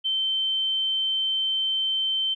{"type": "tone", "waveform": "sine", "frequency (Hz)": 3100, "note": "G7", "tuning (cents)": -20, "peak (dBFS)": -22, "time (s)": [0.04, 2.35], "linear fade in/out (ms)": 20, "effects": []}